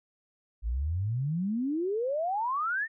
sine exponential sweep, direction up, 51.91 to 1864.7 Hz, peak -27 dBFS, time 0.62-2.88 s, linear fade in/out 50 ms, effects none

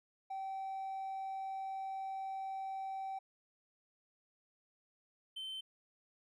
triangle tone pair in turn, 772 / 3088 Hz, G5 / G7, -27 / -27 cents, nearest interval 2 octaves, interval 2400 cents, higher second, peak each -36 / -39 dBFS, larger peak first, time 0.3-3.19 / 5.36-5.61 s, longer first, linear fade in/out 10 ms, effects tanh soft clip ceiling -34 dBFS

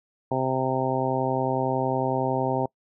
harmonic tone, 130.9 Hz, C3, 1 cent sharp, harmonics 1 / 2 / 3 / 4 / 5 / 6 / 7, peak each -30 / -30 / -30 / -30 / -30 / -30 / -30 dBFS, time 0.31-2.66 s, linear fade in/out 5 ms, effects noise-tail reverb RT60 0.1 s tail -25 dB re dry

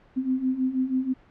sine beating tone pair, 255.1 / 261.3 Hz, C4 / C4, -44 / -2 cents, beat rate 6.2 Hz, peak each -28 / -24 dBFS, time 0.16-1.14 s, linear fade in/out 20 ms, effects pink hiss -56 dBFS RMS until 1.3 s + low-pass 2000 Hz 12 dB/octave

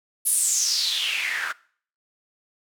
white noise with band-pass filter sweep, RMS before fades -24 dBFS, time 0.25-1.53 s, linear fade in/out 20 ms, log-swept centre 11000 to 1400 Hz, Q 5.8, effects noise-tail reverb RT60 0.5 s tail -22 dB re dry

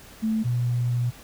sine tone pair in turn, 220 / 121.42 Hz, A3 / B2, 0 / -29 cents, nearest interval minor seventh, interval 1029 cents, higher first, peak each -21 dBFS, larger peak neither, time 0.22-0.44 / 0.44-1.11 s, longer second, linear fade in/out 20 ms, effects pink hiss -47 dBFS RMS until 1.23 s

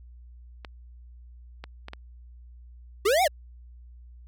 clicks, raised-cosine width 0.3 ms, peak -22 dBFS, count 4, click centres 0.648 / 1.64 / 1.884 / 1.934 s
square linear two-way sweep, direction up then down, 367.5 to 784 to 533 Hz, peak -20 dBFS, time 3.05-3.28 s, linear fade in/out 10 ms, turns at 3.23 s
effects added 60 Hz sine -45 dBFS peak until 4.27 s

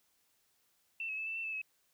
sine tone with pitch steps, 2680 / 2571 / 2621 / 2653 / 2682 / 2628 / 2569 Hz, E7 / E7 / E7 / E7 / E7 / E7 / E7, +28 / -44 / -11 / +10 / +29 / -6 / -45 cents, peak -36 dBFS, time 1-1.616 s, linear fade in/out 2 ms, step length 88 ms, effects white hiss -74 dBFS RMS until 1.93 s

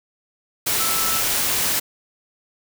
sine tone in noise, 1318.5 Hz, E6, in tune, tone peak -28 dBFS, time 0.79-1.21 s, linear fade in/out 10 ms, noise white, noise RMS -21 dBFS, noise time 0.66-1.8 s, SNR -10 dB, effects none

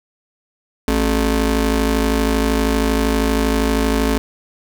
25% pulse ring-modulated tone, 163.3 Hz, E3, 16 cents flat, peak -8 dBFS, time 0.88-4.18 s, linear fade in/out 0 ms, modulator 108 Hz, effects none

